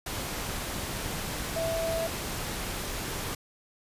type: tone in noise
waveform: sine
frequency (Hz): 658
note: E5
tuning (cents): -3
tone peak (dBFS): -28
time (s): 1.56-2.07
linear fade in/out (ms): 5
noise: pink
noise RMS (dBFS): -34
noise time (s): 0.06-3.35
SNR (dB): +3
effects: resampled to 32000 Hz